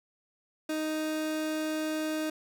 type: tone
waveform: 30% pulse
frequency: 311.1 Hz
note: D#4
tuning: in tune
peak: -27 dBFS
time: 0.69-2.3 s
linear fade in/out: 5 ms
effects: none